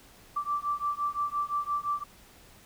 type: beating tone pair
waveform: sine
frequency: 1166 / 1171.8 Hz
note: D6 / D6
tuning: -13 / -4 cents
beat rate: 5.8 Hz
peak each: -31 dBFS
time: 0.36-2.04 s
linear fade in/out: 10 ms
effects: pink hiss -55 dBFS RMS until 2.65 s